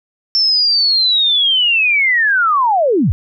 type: linear sweep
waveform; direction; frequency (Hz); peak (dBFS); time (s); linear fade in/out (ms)
sine; down; 5400 to 64.2; -10; 0.35-3.12; 0
effects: none